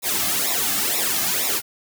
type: noise with flanger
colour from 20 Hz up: white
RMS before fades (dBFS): -22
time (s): 0.02-1.62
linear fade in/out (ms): 50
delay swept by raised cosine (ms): 0.64 to 2.14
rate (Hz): 2.1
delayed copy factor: -0.85
effects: none